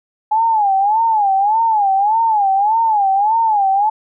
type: tone with vibrato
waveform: sine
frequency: 840 Hz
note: G#5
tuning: 19 cents sharp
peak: -11 dBFS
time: 0.31-3.9 s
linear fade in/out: 10 ms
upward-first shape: sine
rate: 1.7 Hz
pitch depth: 150 cents each way
effects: none